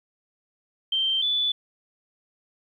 sine tone pair in turn, 3136 / 3472 Hz, G7 / A7, 0 / -24 cents, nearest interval major second, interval 176 cents, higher second, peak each -21 dBFS, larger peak neither, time 0.92-1.22 / 1.22-1.52 s, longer neither, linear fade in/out 5 ms, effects 10-bit

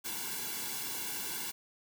white noise with comb filter, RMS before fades -38 dBFS, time 0.04-1.52 s, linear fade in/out 20 ms, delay 1.6 ms, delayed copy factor -1, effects none

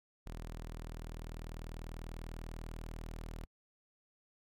sawtooth tone, 40.13 Hz, E1, 46 cents flat, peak -39 dBFS, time 0.26-3.45 s, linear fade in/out 0 ms, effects AAC 48 kbps

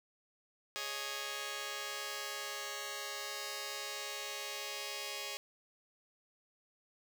5% pulse chord, Ab suspended fourth, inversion none, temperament just, 415.3 / 553.7 / 623 Hz, Ab4 / Db5 / Eb5, 0 / -2 / +2 cents, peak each -33 / -31 / -35 dBFS, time 0.76-5.37 s, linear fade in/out 0 ms, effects none

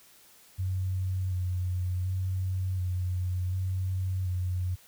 sine tone with vibrato, 92.1 Hz, F#2, 7 cents flat, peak -27 dBFS, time 0.58-4.76 s, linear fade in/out 20 ms, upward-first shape square, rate 0.68 Hz, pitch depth 24 cents each way, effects white hiss -57 dBFS RMS until 4.87 s

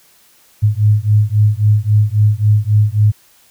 sine beating tone pair, 103.83 / 107.53 Hz, G#2 / A2, 0 / -39 cents, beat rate 3.7 Hz, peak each -12 dBFS, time 0.62-3.12 s, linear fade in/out 20 ms, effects white hiss -50 dBFS RMS until 3.5 s

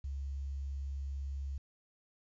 sine tone with quantisation, 68.9 Hz, C#2, 10 cents flat, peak -36 dBFS, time 0.04-1.58 s, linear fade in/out 5 ms, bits 11, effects resampled to 16000 Hz

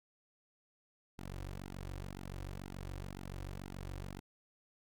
sawtooth tone with flanger, 47 Hz, F#1, 28 cents sharp, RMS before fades -45 dBFS, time 1.18-4.2 s, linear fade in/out 10 ms, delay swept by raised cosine 1.7 to 4.8 ms, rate 2 Hz, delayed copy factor -0.95, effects none

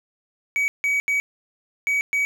triangle tone bursts at uneven times, 2268 Hz, C#7, 39 cents sharp, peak -17 dBFS, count 5, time 0.56-0.68 / 0.84-1 / 1.08-1.2 / 1.87-2.01 / 2.13-2.25 s, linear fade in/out 0 ms, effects none

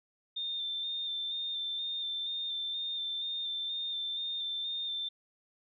sine tone with vibrato, 3600 Hz, A7, 39 cents sharp, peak -33 dBFS, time 0.36-5.09 s, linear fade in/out 10 ms, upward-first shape square, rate 2.1 Hz, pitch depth 20 cents each way, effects none

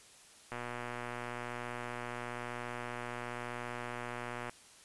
click train, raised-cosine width 0.5 ms, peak -25 dBFS, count 482, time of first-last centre 0.52-4.495 s, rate 121 Hz, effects white hiss -58 dBFS RMS until 4.84 s + resampled to 24000 Hz

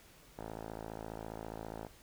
5% pulse tone with low-pass filter, 54.8 Hz, A1, 6 cents flat, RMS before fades -45 dBFS, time 0.37-1.88 s, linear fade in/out 20 ms, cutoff 1000 Hz, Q 3.2, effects pink hiss -60 dBFS RMS until 2.02 s

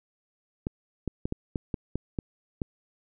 clicks, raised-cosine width 3 ms, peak -16 dBFS, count 9, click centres 0.669 / 1.077 / 1.255 / 1.324 / 1.558 / 1.742 / 1.956 / 2.188 / 2.618 s, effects none

